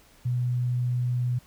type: tone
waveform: sine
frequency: 123.47 Hz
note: B2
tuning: in tune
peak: -23 dBFS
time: 0.25-1.39 s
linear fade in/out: 10 ms
effects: pink hiss -57 dBFS RMS until 1.46 s